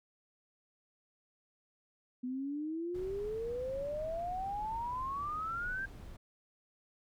sine exponential sweep, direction up, 246.9 to 1604 Hz, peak -35 dBFS, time 2.23-5.86 s, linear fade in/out 10 ms
brown noise, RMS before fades -48 dBFS, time 2.94-6.17 s, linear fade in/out 10 ms
effects none

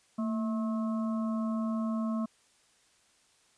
harmonic tone with a mistuned harmonic, 216.3 Hz, A3, 29 cents flat, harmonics 1 / 3 / 5 / 6, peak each -29 / -41 / -42 / -48 dBFS, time 0.18-2.26 s, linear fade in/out 10 ms, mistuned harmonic 1, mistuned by +67 cents, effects white hiss -66 dBFS RMS until 3.57 s + resampled to 22050 Hz

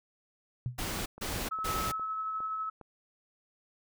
sine tone with exponential decay, 123.47 Hz, B2, in tune, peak -27 dBFS, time 0.66-0.83 s, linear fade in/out 0 ms, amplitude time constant 35 ms
pink noise bursts, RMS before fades -35 dBFS, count 3, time 0.78-1.92 s, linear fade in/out 10 ms, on 280 ms, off 150 ms
click train, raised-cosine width 1 ms, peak -34 dBFS, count 5, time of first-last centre 1.18-2.813 s, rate 2.45 Hz
sine tone with tremolo, 1295 Hz, E6, 31 cents flat, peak -31 dBFS, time 1.51-2.7 s, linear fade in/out 10 ms, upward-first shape sine, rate 12 Hz, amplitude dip 25%
effects none

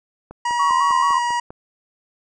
click train, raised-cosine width 1 ms, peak -22 dBFS, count 7, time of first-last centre 0.31-1.505 s, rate 5.02 Hz
harmonic tone, 958 Hz, A#5, 47 cents sharp, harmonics 1 / 2 / 3 / 5 / 6 / 7 / 8 / 9, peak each -19 / -28 / -34 / -38 / -41 / -40 / -43 / -43 dBFS, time 0.45-1.4 s, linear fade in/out 5 ms
sine tone with vibrato, 1077 Hz, C6, 50 cents sharp, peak -16 dBFS, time 0.59-1.19 s, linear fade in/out 10 ms, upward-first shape square, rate 4.6 Hz, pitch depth 62 cents each way
effects none

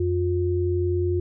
sine tone pair together, 88.9 / 355.6 Hz, F2 / F4, +31 / +31 cents, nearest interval 2 octaves, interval 2400 cents, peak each -23 dBFS, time 0-1.2 s, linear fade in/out 5 ms, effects none

